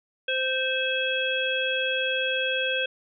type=harmonic tone with a mistuned harmonic; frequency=520 Hz; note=C5; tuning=11 cents flat; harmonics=1 / 3 / 5 / 6; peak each=-29 / -29 / -29 / -29 dBFS; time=0.28-2.86 s; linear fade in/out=5 ms; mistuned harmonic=6; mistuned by=+100 cents; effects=none